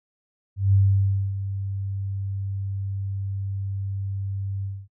sine tone with ADSR envelope, 98 Hz, G2, in tune, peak -14 dBFS, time 0.56-4.88 s, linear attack 170 ms, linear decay 600 ms, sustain -12 dB, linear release 240 ms, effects noise-tail reverb RT60 0.1 s tail -20 dB re dry

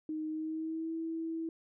sine tone with pitch glide, 311.1 to 326.2 Hz, D#4 to E4, 0 to -18 cents, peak -34 dBFS, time 0.09-1.49 s, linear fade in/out 2 ms, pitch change +82 cents, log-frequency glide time 0.28-0.93 s, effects none

